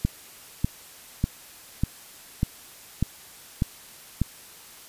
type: click train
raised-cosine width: 5 ms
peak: -9 dBFS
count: 8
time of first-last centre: 0.05-4.217 s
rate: 1.68 Hz
effects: white hiss -47 dBFS RMS until 4.88 s + resampled to 32000 Hz